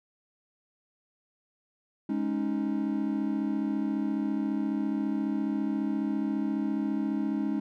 triangle chord, Ab suspended fourth, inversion none, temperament just, 207.7 / 276.9 / 311.5 Hz, Ab3 / Db4 / Eb4, 0 / -2 / +2 cents, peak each -29 / -29 / -30 dBFS, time 2.09-7.6 s, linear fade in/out 5 ms, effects none

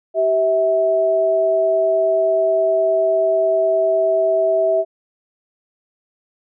sine tone pair together, 386.5 / 650 Hz, G4 / E5, -24 / -24 cents, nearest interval major sixth, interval 900 cents, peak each -21 / -14 dBFS, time 0.14-4.85 s, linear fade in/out 50 ms, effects none

